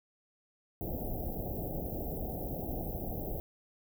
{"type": "band-stop noise", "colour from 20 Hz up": "pink", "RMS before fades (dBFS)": -37, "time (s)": [0.81, 3.4], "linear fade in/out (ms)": 0, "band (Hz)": [790, 13000], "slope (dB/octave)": 96, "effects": []}